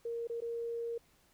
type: tone with dropouts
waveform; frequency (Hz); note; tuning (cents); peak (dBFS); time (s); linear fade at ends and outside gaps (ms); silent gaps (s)
sine; 466.2; A#4; 0; -35; 0.05-0.98; 5; 0.273-0.297 / 0.405-0.419
effects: pink hiss -68 dBFS RMS until 1.33 s